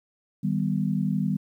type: chord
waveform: sine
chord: Eb augmented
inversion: none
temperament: equal with one note detuned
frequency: 155.56 / 195.32 / 246.9 Hz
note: Eb3 / G3 / B3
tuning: 0 / -6 / 0 cents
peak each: -27 / -25 / -30 dBFS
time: 0.43-1.37 s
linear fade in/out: 10 ms
effects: 10-bit